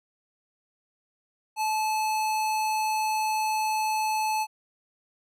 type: tone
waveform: square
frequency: 866 Hz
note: A5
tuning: 28 cents flat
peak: -25 dBFS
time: 1.56-4.47 s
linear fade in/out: 50 ms
effects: resampled to 32000 Hz